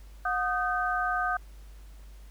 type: tone cluster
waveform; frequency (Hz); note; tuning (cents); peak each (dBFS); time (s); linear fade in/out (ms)
sine; 724 / 1237 / 1542; F#5 / D#6 / G6; -38 / -10 / -29; -30; 0.25-1.37; 5
effects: added 50 Hz sine -45 dBFS peak until 2.3 s + pink hiss -60 dBFS RMS until 2.3 s